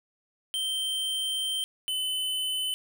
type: tone pair in turn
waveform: square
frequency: 3127 / 3027 Hz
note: G7 / F#7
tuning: -5 / +39 cents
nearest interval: minor second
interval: 56 cents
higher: first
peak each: -28 dBFS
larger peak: neither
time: 0.54-1.64 / 1.88-2.74 s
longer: first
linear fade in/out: 0 ms
effects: none